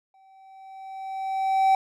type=tone with exponential growth; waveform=triangle; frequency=770 Hz; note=G5; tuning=31 cents flat; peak=-13 dBFS; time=0.14-1.75 s; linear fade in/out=2 ms; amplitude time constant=350 ms; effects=none